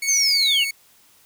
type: tone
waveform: sawtooth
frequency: 2217 Hz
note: C#7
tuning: in tune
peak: -20 dBFS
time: 0.02-0.71 s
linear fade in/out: 5 ms
type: linear sweep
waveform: sine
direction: down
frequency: 6550 to 2637 Hz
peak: -16 dBFS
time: 0.07-0.65 s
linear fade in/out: 20 ms
effects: white hiss -55 dBFS RMS until 1.25 s